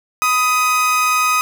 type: tone pair together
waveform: 30% pulse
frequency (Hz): 998 / 1253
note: B5 / D#6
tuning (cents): +18 / +12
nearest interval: major third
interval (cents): 394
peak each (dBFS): -23 / -11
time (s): 0.22-1.41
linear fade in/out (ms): 0
effects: none